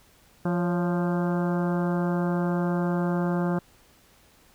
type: harmonic tone with a mistuned harmonic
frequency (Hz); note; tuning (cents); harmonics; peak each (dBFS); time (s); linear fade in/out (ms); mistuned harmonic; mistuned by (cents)
174.61; F3; 0; 1 / 2 / 3 / 4 / 5 / 6 / 7 / 8 / 9; -24 / -30 / -34 / -36 / -38 / -40 / -41 / -42 / -43; 0.45-3.59; 5; 3; +68
effects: pink hiss -58 dBFS RMS until 4.54 s